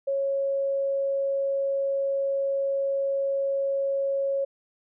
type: tone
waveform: sine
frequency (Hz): 550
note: C#5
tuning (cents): -14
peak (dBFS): -23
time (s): 0.07-4.45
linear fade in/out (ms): 10
effects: none